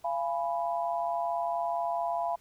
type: chord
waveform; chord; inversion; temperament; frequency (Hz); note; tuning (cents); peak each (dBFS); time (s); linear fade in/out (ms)
sine; F diminished; none; equal with one note detuned; 686.1 / 830.6 / 987.8; F5 / Ab5 / Cb6; -31 / 0 / 0; -30 / -35 / -34; 0.04-2.36; 10
effects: pink hiss -63 dBFS RMS until 2.4 s